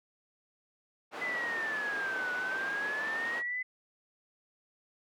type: band-pass noise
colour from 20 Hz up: white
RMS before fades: -41 dBFS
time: 1.11-3.43 s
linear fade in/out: 50 ms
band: 300 to 1500 Hz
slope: 12 dB/octave
type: exponential two-way sweep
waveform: sine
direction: down then up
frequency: 2028 to 1468 to 2028 Hz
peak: -32 dBFS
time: 1.21-3.63 s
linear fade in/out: 10 ms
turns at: 2.32 s
effects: none